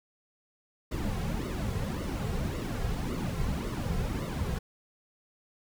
brown noise with flanger, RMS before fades -32 dBFS, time 0.91-4.59 s, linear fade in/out 10 ms, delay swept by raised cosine 1.2 to 3.4 ms, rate 1.8 Hz, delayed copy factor -0.7, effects none

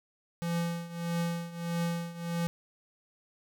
square tone with tremolo, 170 Hz, F3, 46 cents flat, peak -28 dBFS, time 0.42-2.47 s, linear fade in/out 0 ms, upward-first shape triangle, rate 1.6 Hz, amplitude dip 85%, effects none

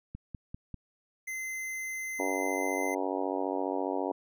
click train, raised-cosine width 5 ms, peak -27 dBFS, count 4, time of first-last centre 0.15-0.743 s, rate 5.06 Hz
square tone, 2065 Hz, C7, 23 cents flat, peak -35 dBFS, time 1.27-2.95 s, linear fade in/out 10 ms
harmonic tone, 94.7 Hz, F#2, 41 cents sharp, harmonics 3 / 4 / 5 / 6 / 7 / 8 / 9 / 10, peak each -35 / -36 / -37 / -38 / -38 / -39 / -40 / -40 dBFS, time 2.19-4.12 s, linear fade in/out 5 ms
effects none

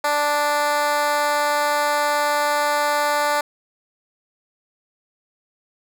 10% pulse tone with high-pass filter, 293.7 Hz, D4, in tune, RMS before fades -20 dBFS, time 0.04-3.41 s, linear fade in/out 5 ms, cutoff 690 Hz, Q 1.8, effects none

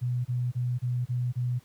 sine tone bursts, 123.47 Hz, B2, in tune, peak -25 dBFS, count 6, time 0.01-1.595 s, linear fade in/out 20 ms, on 240 ms, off 29 ms, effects pink hiss -61 dBFS RMS until 1.64 s + high-pass 60 Hz 12 dB/octave

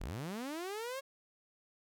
sawtooth linear sweep, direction up, 30.24 to 554.4 Hz, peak -35 dBFS, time 0-1.01 s, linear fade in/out 20 ms, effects none

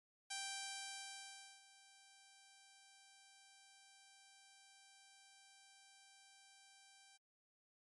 5% pulse tone with ADSR envelope, 784 Hz, G5, in tune, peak -31 dBFS, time 0.3-7.18 s, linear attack 11 ms, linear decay 1300 ms, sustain -21 dB, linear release 20 ms, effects MP3 48 kbps

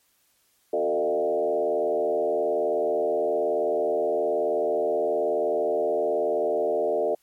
sine tone with frequency modulation, 525 Hz, C5, 6 cents sharp, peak -21 dBFS, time 0.73-7.15 s, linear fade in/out 5 ms, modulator 78.9 Hz, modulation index 2, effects white hiss -66 dBFS RMS until 7.22 s + MP3 64 kbps

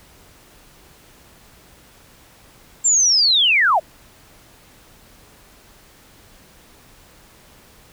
sine linear sweep, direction down, 7459 to 554.4 Hz, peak -12 dBFS, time 2.84-3.8 s, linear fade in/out 20 ms, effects pink hiss -49 dBFS RMS until 7.92 s

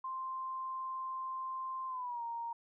sine tone with pitch glide, 1046.5 to 932.3 Hz, C6 to A#5, 0 to 0 cents, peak -37 dBFS, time 0.04-2.53 s, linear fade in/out 5 ms, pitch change -200 cents, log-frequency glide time 1.88-2.23 s, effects none

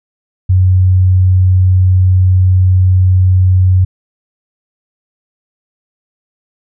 sine tone, 92.5 Hz, F#2, in tune, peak -5 dBFS, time 0.49-3.85 s, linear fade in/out 10 ms, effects none

